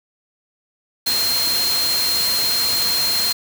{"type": "tone in noise", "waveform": "sine", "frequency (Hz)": 4191, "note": "C8", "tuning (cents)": 2, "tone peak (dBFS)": -18, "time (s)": [1.06, 3.33], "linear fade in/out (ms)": 10, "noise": "white", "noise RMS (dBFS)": -23, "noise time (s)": [1.06, 3.33], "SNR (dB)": 2, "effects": []}